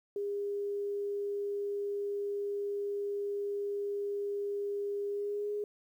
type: tone with pitch glide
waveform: sine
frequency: 405.2 to 414.7 Hz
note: G#4 to G#4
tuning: -43 to -3 cents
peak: -32 dBFS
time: 0.16-5.64 s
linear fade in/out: 2 ms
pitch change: +40 cents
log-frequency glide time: 5.08-5.52 s
effects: 11-bit